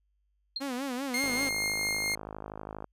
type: tone with exponential decay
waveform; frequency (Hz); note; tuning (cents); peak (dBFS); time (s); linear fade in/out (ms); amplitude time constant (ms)
sine; 4208; C8; +9; -27; 0.56-0.64; 5; 16
type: tone with vibrato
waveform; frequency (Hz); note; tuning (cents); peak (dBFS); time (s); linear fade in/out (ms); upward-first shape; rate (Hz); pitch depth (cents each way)
sawtooth; 261.6; C4; 0; -28; 0.6-1.5; 20; sine; 5.1; 130
type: tone with tremolo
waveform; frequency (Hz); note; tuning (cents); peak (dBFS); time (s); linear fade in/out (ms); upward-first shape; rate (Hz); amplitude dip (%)
sawtooth; 2126; C7; +27; -24; 1.14-2.15; 2; triangle; 4.4; 25
type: click train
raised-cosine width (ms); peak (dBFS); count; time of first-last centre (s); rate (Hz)
1; -25; 85; 1.24-2.843; 52.4
effects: added 50 Hz sine -70 dBFS peak until 2.92 s + resampled to 32000 Hz